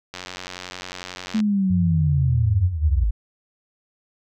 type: click train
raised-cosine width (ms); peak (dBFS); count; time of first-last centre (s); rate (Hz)
0.2; -15; 116; 0.14-1.402; 91.1
type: linear sweep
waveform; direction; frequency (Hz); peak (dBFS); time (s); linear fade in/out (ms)
sine; down; 220 to 49; -17; 1.34-3.11; 10
type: tone with pitch glide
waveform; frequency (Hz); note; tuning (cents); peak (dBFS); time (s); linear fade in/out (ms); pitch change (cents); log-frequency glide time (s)
sine; 93.2 to 83.51; F#2 to E2; +13 to +23; -21; 1.7-3.04; 5; -190; 1.85-2.15
effects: none